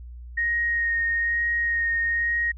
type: tone with vibrato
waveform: sine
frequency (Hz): 1864.7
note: A#6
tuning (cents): 0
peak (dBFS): -21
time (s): 0.37-2.52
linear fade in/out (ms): 10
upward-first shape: sine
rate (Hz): 1.1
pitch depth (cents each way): 13
effects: added 60 Hz sine -37 dBFS peak until 2.57 s